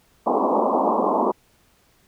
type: band-pass noise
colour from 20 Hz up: white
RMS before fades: -20 dBFS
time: 0.26-1.32 s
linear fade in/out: 10 ms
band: 200 to 1100 Hz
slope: 96 dB/octave
effects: pink hiss -60 dBFS RMS until 2.07 s